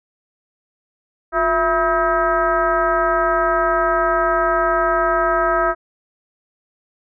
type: tone with frequency modulation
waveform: sine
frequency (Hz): 973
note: B5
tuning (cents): -26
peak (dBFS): -14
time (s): 1.32-5.75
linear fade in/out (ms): 50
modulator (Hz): 309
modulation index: 1.9
effects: none